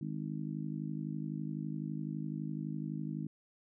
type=harmonic tone; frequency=51.91 Hz; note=G#1; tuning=in tune; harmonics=3 / 4 / 5 / 6; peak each=-39 / -41 / -43 / -45 dBFS; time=0.01-3.27 s; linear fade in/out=5 ms; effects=none